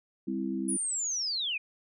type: chord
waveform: sine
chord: C major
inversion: second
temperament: equal with one note detuned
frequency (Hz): 198.85 / 261.6 / 329.6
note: G3 / C4 / E4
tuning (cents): +25 / 0 / 0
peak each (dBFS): -34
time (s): 0.27-0.77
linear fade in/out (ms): 10
type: linear sweep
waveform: sine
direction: down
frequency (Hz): 10000 to 2369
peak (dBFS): -29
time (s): 0.68-1.58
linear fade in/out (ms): 10
effects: none